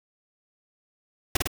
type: noise with echo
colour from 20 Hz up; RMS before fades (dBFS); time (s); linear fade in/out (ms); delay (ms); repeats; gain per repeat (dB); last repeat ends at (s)
pink; -21; 1.35-1.37; 5; 52; 2; -3; 1.474
effects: none